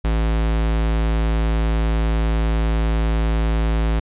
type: tone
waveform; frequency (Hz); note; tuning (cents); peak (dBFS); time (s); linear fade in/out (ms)
square; 55; A1; 0; -17; 0.04-4; 10
effects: resampled to 8000 Hz